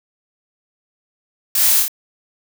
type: noise with echo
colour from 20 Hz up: blue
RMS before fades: -17 dBFS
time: 1.55-1.8 s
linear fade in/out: 2 ms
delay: 27 ms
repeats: 3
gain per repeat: -2 dB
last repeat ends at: 1.881 s
effects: none